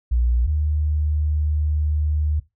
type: tone pair in turn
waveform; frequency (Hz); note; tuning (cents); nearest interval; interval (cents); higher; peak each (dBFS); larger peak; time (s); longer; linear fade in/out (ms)
sine; 60 / 75.6; B1 / D#2; -49 / -49; major third; 400; second; -16 / -18; first; 0.11-0.47 / 0.47-2.4; second; 10
effects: noise-tail reverb RT60 0.2 s tail -17 dB re dry